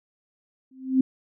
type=tone with exponential growth; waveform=sine; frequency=261.6 Hz; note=C4; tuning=in tune; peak=-13 dBFS; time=0.71-1.01 s; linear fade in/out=5 ms; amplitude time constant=64 ms; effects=none

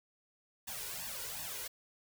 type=noise with flanger; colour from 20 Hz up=white; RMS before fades=-42 dBFS; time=0.67-1.68 s; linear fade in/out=10 ms; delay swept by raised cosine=1.1 to 2.1 ms; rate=2.7 Hz; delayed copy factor=+0.95; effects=none

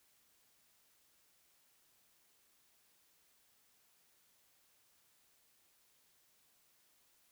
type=silence; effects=white hiss -72 dBFS RMS until 7.31 s

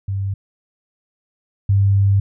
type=tone pair in turn; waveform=sine; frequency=98 / 99.02 Hz; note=G2 / G2; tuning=0 / +18 cents; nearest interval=unison; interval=18 cents; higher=second; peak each=-19 / -11 dBFS; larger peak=second; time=0.08-0.34 / 1.69-2.2 s; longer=second; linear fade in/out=5 ms; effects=none

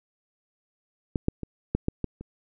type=clicks; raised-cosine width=3 ms; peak=-12 / -9 / -20 / -10 / -11 / -14 / -26 dBFS; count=7; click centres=1.158 / 1.284 / 1.433 / 1.75 / 1.884 / 2.043 / 2.21 s; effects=none

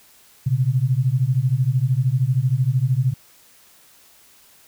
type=beating tone pair; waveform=sine; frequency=122.5 / 135.5 Hz; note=B2 / C#3; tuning=-14 / -39 cents; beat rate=13 Hz; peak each=-19 / -19 dBFS; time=0.46-3.14 s; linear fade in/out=10 ms; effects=white hiss -52 dBFS RMS until 4.67 s

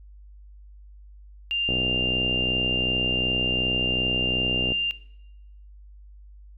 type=tone; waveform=sine; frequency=2794 Hz; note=F7; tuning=in tune; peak=-23 dBFS; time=1.51-4.91 s; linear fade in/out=0 ms
type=click train; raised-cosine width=2 ms; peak=-16 dBFS; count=191; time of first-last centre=1.69-4.72 s; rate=62.7 Hz
effects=noise-tail reverb RT60 0.8 s tail -18 dB re dry + added 50 Hz sine -44 dBFS peak until 6.57 s

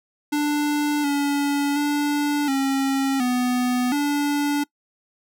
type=tone with pitch steps; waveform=square; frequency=294.7 / 285.1 / 291.6 / 271.2 / 248.5 / 289.4 Hz; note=D4 / C#4 / D4 / C#4 / B3 / D4; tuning=+6 / +49 / -12 / -38 / +11 / -25 cents; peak=-20 dBFS; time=0.32-4.64 s; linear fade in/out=10 ms; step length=720 ms; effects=noise-tail reverb RT60 0.1 s tail -23 dB re dry

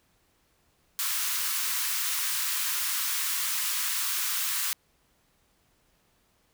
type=high-pass noise; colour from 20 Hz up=white; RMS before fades=-29 dBFS; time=0.99-4.73 s; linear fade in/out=0 ms; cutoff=990 Hz; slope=48 dB/octave; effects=pink hiss -68 dBFS RMS until 6.53 s

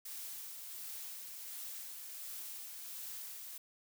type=noise with tremolo; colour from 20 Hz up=blue; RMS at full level=-45 dBFS; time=0.05-3.58 s; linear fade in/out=5 ms; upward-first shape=sine; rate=1.4 Hz; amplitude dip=30%; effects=none

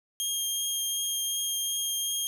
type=tone with vibrato; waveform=15% pulse; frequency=3225 Hz; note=G7; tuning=48 cents sharp; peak=-21 dBFS; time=0.2-2.27 s; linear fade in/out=0 ms; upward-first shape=triangle; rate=2.7 Hz; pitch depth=11 cents each way; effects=none

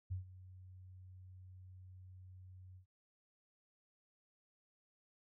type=tone with ADSR envelope; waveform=sine; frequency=92.5 Hz; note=F#2; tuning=in tune; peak=-36 dBFS; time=0.1-2.86 s; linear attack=20 ms; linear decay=120 ms; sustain=-17 dB; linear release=100 ms; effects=none

